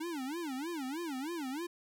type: tone with vibrato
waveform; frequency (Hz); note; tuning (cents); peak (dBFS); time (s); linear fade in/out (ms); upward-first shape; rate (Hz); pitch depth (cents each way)
square; 298.8; D4; +30; -37; 0-1.67; 10; sine; 3.2; 270
effects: none